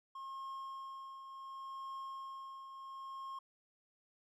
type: tone with tremolo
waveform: triangle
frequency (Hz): 1075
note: C6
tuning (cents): +47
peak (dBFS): -40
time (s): 0.15-3.39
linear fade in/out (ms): 5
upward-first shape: triangle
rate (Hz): 0.69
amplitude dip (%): 55
effects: none